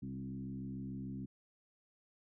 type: tone with frequency modulation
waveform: sine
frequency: 196 Hz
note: G3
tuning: in tune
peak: -40 dBFS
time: 0.02-1.26 s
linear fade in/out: 10 ms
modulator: 66.8 Hz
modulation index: 1.3
effects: none